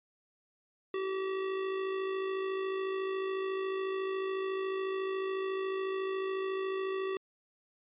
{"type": "tone with amplitude modulation", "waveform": "square", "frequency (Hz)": 383.3, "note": "G4", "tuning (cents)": -39, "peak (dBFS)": -31, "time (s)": [0.94, 7.17], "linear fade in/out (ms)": 2, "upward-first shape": "sine", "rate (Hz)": 54, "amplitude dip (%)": 40, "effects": ["resampled to 8000 Hz"]}